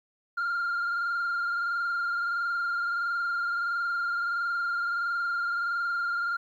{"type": "tone with frequency modulation", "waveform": "sine", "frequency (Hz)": 1396.9, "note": "F6", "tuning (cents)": 0, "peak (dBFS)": -24, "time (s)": [0.37, 6.37], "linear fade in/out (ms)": 10, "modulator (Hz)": 21.5, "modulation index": 1.2, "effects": ["tanh soft clip ceiling -25 dBFS", "11-bit"]}